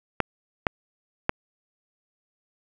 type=clicks; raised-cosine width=0.5 ms; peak=-5 dBFS; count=3; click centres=0.203 / 0.668 / 1.294 s; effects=none